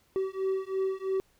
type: beating tone pair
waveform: triangle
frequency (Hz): 381.1 / 384.1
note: G4 / G4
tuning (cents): -49 / -35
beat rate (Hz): 3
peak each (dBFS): -29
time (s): 0.16-1.2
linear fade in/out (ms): 0
effects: pink hiss -67 dBFS RMS until 1.39 s